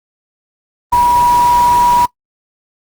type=tone in noise; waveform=sine; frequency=967 Hz; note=B5; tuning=37 cents flat; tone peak=-7 dBFS; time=0.92-2.06 s; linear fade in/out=10 ms; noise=pink; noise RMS=-24 dBFS; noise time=0.92-2.06 s; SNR=+14 dB; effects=noise-tail reverb RT60 0.1 s tail -20 dB re dry + Opus 24 kbps